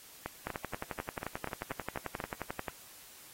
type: two click trains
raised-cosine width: 0.5 ms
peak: -22 / -21 dBFS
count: 9 / 26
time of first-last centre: 0.26-2.202 / 0.47-2.682 s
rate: 4.12 / 11.3 Hz
effects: white hiss -54 dBFS RMS until 3.33 s + AAC 48 kbps